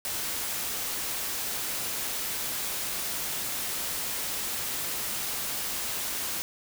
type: noise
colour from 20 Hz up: white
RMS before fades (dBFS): -32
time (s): 0.05-6.42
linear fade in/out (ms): 0
effects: none